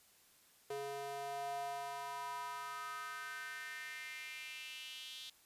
square tone with high-pass filter sweep, 140 Hz, C#3, 18 cents sharp, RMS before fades -45 dBFS, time 0.7-5.3 s, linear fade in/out 5 ms, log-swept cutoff 480 to 3500 Hz, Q 4.5, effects white hiss -67 dBFS RMS until 5.45 s + resampled to 32000 Hz

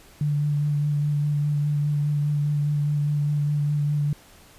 sine tone with vibrato, 146.83 Hz, D3, in tune, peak -20 dBFS, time 0.21-4.13 s, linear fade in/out 2 ms, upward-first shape sine, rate 4.9 Hz, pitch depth 17 cents each way, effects pink hiss -51 dBFS RMS until 4.58 s + resampled to 32000 Hz

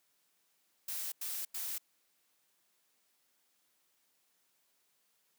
blue noise bursts, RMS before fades -39 dBFS, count 3, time 0.88-1.782 s, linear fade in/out 5 ms, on 240 ms, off 91 ms, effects white hiss -75 dBFS RMS until 5.38 s + high-pass 150 Hz 12 dB/octave

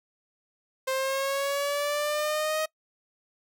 sawtooth linear sweep, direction up, 523.3 to 629 Hz, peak -22 dBFS, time 0.87-2.66 s, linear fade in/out 10 ms, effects noise-tail reverb RT60 0.1 s tail -23 dB re dry

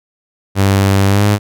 sawtooth tone with pitch glide, 98 to 103.35 Hz, G2 to G#2, 0 to -8 cents, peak -5 dBFS, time 0.55-1.39 s, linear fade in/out 50 ms, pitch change +92 cents, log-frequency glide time 1.06-1.26 s, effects none

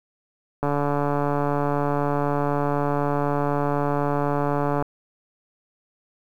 click train, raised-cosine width 1 ms, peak -10 dBFS, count 605, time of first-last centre 0.63-4.824 s, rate 144 Hz, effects 8-bit

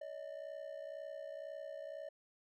triangle ring-modulated tone, 600 Hz, D5, 37 cents sharp, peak -39 dBFS, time 0.01-2.09 s, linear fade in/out 5 ms, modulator 31 Hz, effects none

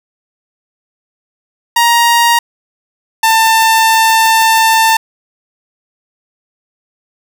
sawtooth tone pair in turn, 940 / 893.7 Hz, A#5 / A5, +14 / +27 cents, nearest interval minor second, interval 87 cents, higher first, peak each -3 dBFS, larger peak neither, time 1.76-2.39 / 3.23-4.97 s, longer second, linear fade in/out 5 ms, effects none

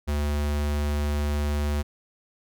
square tone, 73.42 Hz, D2, in tune, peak -24 dBFS, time 0.07-1.83 s, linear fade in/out 20 ms, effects none

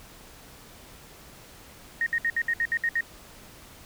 sine tone bursts, 1859 Hz, A#6, 5 cents flat, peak -22 dBFS, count 9, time 2.01-3.008 s, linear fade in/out 2 ms, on 54 ms, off 64 ms, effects pink hiss -49 dBFS RMS until 3.85 s

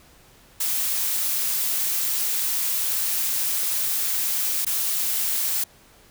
blue noise with dropouts, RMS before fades -24 dBFS, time 0.6-5.64 s, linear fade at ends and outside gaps 5 ms, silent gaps 4.649-4.665 s, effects pink hiss -53 dBFS RMS until 6.1 s

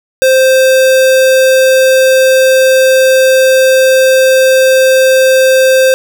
square tone, 523.3 Hz, C5, in tune, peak -5 dBFS, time 0.22-5.94 s, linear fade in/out 0 ms, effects none

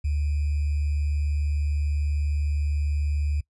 sine tone with sample-and-hold, 73.42 Hz, D2, in tune, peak -22 dBFS, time 0.04-3.41 s, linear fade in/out 10 ms, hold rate 2450 Hz, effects noise-tail reverb RT60 0.1 s tail -22 dB re dry + resampled to 24000 Hz

